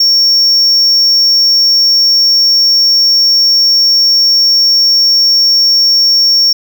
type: tone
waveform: triangle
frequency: 5500 Hz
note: F8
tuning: 27 cents flat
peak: -4 dBFS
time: 0-6.53 s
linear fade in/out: 5 ms
effects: none